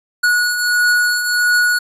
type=beating tone pair; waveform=square; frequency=1458 / 1459.5 Hz; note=F#6 / F#6; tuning=-26 / -24 cents; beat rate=1.5 Hz; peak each=-22 / -14 dBFS; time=0.23-1.79 s; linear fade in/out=10 ms; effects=resampled to 32000 Hz